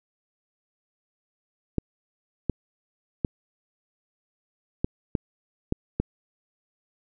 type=clicks; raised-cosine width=3 ms; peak=-10 dBFS; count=7; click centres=1.783 / 2.497 / 3.248 / 4.845 / 5.152 / 5.724 / 6 s; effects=none